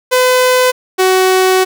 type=tone pair in turn; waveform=sawtooth; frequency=506 / 374.2 Hz; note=B4 / F#4; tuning=+42 / +20 cents; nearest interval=perfect fourth; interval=522 cents; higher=first; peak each=-4 dBFS; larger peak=neither; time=0.11-0.72 / 0.98-1.65 s; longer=second; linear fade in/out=20 ms; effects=none